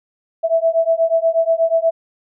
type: beating tone pair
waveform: sine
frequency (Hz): 654 / 662.3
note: E5 / E5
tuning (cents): -14 / +8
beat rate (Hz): 8.3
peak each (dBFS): -16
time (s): 0.43-1.91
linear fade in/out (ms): 20
effects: none